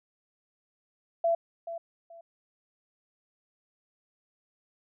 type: tone with echo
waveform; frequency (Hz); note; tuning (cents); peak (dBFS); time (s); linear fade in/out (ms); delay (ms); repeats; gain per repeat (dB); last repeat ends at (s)
sine; 672; E5; +33; -22; 1.24-1.35; 5; 430; 2; -12; 2.21
effects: none